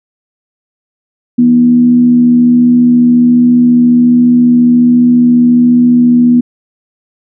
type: tone with frequency modulation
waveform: sine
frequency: 243.3 Hz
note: B3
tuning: 26 cents flat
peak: -3 dBFS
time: 1.38-6.41 s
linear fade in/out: 10 ms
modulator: 74.5 Hz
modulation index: 0.27
effects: none